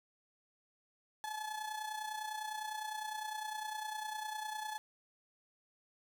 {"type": "tone with amplitude modulation", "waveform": "35% pulse", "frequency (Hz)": 859, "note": "A5", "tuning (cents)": -42, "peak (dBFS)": -35, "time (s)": [1.24, 4.78], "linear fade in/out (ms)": 0, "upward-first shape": "sine", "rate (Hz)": 29.9, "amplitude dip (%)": 60, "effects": []}